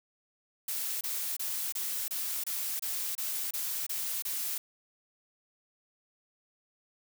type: noise bursts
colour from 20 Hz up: blue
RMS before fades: -34 dBFS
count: 11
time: 0.68-4.58 s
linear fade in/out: 5 ms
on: 330 ms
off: 27 ms
effects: none